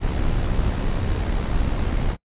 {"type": "noise with amplitude modulation", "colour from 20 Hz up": "brown", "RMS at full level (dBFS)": -19, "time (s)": [0, 2.17], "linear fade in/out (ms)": 50, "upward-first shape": "sine", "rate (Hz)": 68.1, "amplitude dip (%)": 50, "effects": ["noise-tail reverb RT60 0.1 s tail -24 dB re dry", "resampled to 8000 Hz"]}